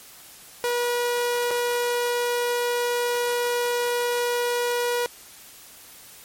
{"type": "tone with dropouts", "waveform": "sawtooth", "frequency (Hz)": 483, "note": "B4", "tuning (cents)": -39, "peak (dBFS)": -18, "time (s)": [0.64, 5.06], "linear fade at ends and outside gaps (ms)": 0, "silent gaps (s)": [1.507, 1.512], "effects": ["white hiss -46 dBFS RMS until 6.24 s", "MP3 64 kbps"]}